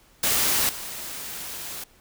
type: noise with level steps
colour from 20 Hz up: white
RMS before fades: -22 / -35 dBFS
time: 0.23-1.84 s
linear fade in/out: 5 ms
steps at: 0.69 s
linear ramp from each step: 2 ms
effects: pink hiss -57 dBFS RMS until 2 s